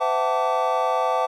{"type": "tone cluster", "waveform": "triangle", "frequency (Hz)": [511, 662, 752, 884, 1161], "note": ["C5", "E5", "F#5", "A5", "D6"], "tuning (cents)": [-41, 7, 28, 8, -20], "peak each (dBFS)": -24, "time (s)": [0, 1.27], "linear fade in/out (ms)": 20, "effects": []}